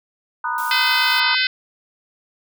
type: chord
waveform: sine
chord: B major seventh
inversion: third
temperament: just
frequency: 926 / 987.8 / 1234.7 / 1481.6 Hz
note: A#5 / B5 / D#6 / F#6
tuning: -12 / 0 / -14 / +2 cents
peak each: -26 dBFS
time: 0.44-1.35 s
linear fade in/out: 5 ms
type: noise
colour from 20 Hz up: blue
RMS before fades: -34 dBFS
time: 0.58-1.2 s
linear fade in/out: 2 ms
type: harmonic tone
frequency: 510 Hz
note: C5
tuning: 44 cents flat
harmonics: 3 / 4 / 5 / 6 / 7 / 8 / 9 / 10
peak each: -22 / -23 / -24 / -25 / -25 / -26 / -27 / -27 dBFS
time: 0.71-1.47 s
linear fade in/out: 2 ms
effects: none